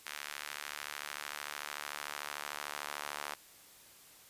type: tone with high-pass filter sweep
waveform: sawtooth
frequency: 73.42 Hz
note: D2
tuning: in tune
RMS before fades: -43 dBFS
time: 0.06-3.35 s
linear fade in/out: 5 ms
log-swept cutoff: 1700 to 1000 Hz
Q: 1.1
effects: white hiss -58 dBFS RMS until 4.29 s + resampled to 32000 Hz